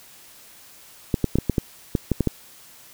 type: clicks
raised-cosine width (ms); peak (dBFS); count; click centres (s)
3; -6; 10; 1.142 / 1.243 / 1.356 / 1.386 / 1.497 / 1.582 / 1.952 / 2.117 / 2.207 / 2.273
effects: white hiss -48 dBFS RMS until 2.93 s